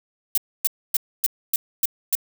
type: noise bursts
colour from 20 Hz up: violet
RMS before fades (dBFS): -19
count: 7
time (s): 0.35-2.152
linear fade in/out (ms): 2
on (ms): 26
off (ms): 270
effects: none